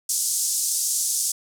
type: band-pass noise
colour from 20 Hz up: white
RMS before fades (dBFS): -24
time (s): 0.09-1.32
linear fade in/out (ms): 5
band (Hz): 5700 to 10000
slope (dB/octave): 24
effects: none